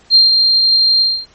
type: tone with ADSR envelope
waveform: sine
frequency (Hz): 4186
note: C8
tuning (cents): 0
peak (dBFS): -3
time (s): 0.1-1.26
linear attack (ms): 49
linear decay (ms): 150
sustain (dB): -5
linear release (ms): 250
effects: pink hiss -48 dBFS RMS until 1.34 s + MP3 32 kbps